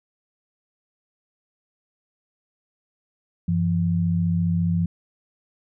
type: tone pair together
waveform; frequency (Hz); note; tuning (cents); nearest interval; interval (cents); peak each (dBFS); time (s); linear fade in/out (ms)
sine; 95.27 / 170; G2 / F3; -49 / -46; minor seventh; 1003; -24 / -20; 3.48-4.86; 5
effects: none